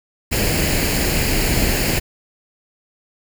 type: noise with comb filter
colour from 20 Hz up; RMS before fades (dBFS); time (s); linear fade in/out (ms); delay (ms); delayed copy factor
pink; -18; 0.31-2; 20; 0.42; +0.6
effects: none